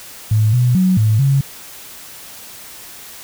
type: tone with pitch steps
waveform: sine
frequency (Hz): 108.1 / 123.5 / 185.5 / 108.6 / 137.4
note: A2 / B2 / F#3 / A2 / C#3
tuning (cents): -30 / 0 / +5 / -22 / -15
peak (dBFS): -10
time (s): 0.31-1.41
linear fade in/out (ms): 5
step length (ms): 220
effects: white hiss -36 dBFS RMS until 3.23 s